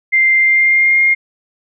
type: tone with pitch glide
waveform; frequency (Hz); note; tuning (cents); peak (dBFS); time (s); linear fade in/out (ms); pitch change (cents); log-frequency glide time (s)
sine; 2093 to 2127; C7 to C7; 0 to +28; -8; 0.12-1.15; 20; +28; 0.38-1.02
effects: none